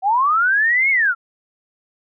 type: linear two-way sweep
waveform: sine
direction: up then down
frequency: 733 to 2217 to 1322 Hz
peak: -13 dBFS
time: 0.02-1.15 s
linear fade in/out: 50 ms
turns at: 0.9 s
effects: none